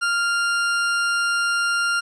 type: tone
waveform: 40% pulse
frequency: 1396.9 Hz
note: F6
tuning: in tune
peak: -18 dBFS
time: 0.01-2.01 s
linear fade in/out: 20 ms
effects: resampled to 22050 Hz + 10-bit